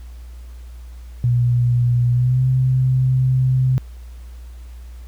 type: tone with pitch glide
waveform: sine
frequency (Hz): 121.4 to 129.36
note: B2 to C3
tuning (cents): -29 to -19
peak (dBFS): -13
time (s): 1.24-3.78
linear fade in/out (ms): 0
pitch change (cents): +110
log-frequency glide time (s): 2.1-2.43
effects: added 60 Hz sine -33 dBFS peak until 5.07 s + pink hiss -53 dBFS RMS until 5.07 s